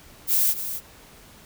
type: noise with echo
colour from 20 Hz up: violet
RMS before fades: -20 dBFS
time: 0.27-0.55 s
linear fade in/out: 50 ms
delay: 260 ms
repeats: 1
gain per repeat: -10 dB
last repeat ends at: 0.81 s
effects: pink hiss -49 dBFS RMS until 1.45 s